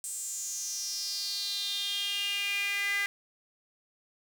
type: tone with high-pass filter sweep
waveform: sawtooth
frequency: 402.4 Hz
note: G4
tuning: 45 cents sharp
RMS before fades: -33 dBFS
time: 0.04-3.06 s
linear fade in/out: 0 ms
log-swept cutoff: 8300 to 1900 Hz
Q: 6.2
effects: none